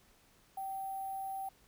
sine tone with sample-and-hold, 775 Hz, G5, 20 cents flat, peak -37 dBFS, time 0.57-1.49 s, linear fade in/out 5 ms, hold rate 11025 Hz, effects pink hiss -66 dBFS RMS until 1.67 s

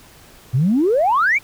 sine exponential sweep, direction up, 115.4 to 2416 Hz, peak -12 dBFS, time 0.53-1.39 s, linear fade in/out 20 ms, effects tanh soft clip ceiling -8 dBFS + pink hiss -46 dBFS RMS until 1.43 s

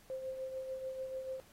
sine tone with tremolo, 524 Hz, C5, 2 cents sharp, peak -36 dBFS, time 0.1-1.4 s, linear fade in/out 0 ms, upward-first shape triangle, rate 6.8 Hz, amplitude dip 55%, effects pink hiss -63 dBFS RMS until 1.52 s + AAC 48 kbps

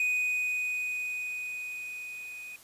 triangle tone with level ramp, 2489 Hz, D#7, in tune, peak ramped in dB -23 to -39 dBFS, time 0-2.56 s, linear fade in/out 2 ms, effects white hiss -54 dBFS RMS until 2.63 s + resampled to 32000 Hz

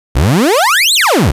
30% pulse exponential two-way sweep, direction up then down, 54.4 to 4375 to 54.4 Hz, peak -5 dBFS, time 0.15-1.32 s, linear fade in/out 10 ms, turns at 0.94 s, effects resampled to 32000 Hz + 7-bit

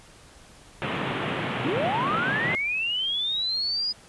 pink band-pass noise, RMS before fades -29 dBFS, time 0.82-2.55 s, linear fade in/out 0 ms, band 110 to 3300 Hz, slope 48 dB/octave
sine linear sweep, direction up, 233.1 to 4978 Hz, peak -24 dBFS, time 1.64-3.93 s, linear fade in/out 20 ms
effects pink hiss -51 dBFS RMS until 4.08 s + resampled to 24000 Hz

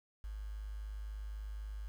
sine tone with quantisation, 51.91 Hz, G#1, in tune, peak -40 dBFS, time 0.24-1.88 s, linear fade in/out 0 ms, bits 10, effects none

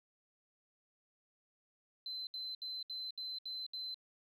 sine tone bursts, 4061 Hz, B7, 48 cents sharp, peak -39 dBFS, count 7, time 2.06-3.944 s, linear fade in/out 2 ms, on 210 ms, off 69 ms, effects tanh soft clip ceiling -35 dBFS

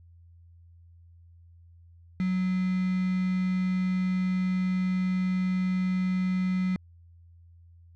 sine tone with quantisation, 185 Hz, F#3, in tune, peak -24 dBFS, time 2.2-6.76 s, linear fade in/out 0 ms, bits 6, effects added 85 Hz sine -51 dBFS peak until 7.95 s + low-pass 3000 Hz 12 dB/octave

